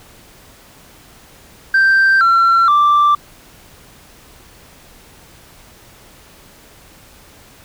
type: tone with pitch steps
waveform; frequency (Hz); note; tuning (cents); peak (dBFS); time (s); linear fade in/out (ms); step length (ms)
sine; 1568 / 1357.2 / 1174.7; G6 / F6 / D6; 0 / -50 / 0; -6; 1.74-3.15; 5; 470
effects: tanh soft clip ceiling -7 dBFS + pink hiss -44 dBFS RMS until 7.64 s